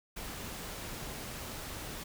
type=noise; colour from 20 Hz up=pink; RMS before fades=-42 dBFS; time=0.16-2.04 s; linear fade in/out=10 ms; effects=none